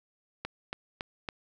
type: click train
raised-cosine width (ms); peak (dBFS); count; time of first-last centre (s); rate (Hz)
0.3; -18; 4; 0.45-1.288; 3.58
effects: none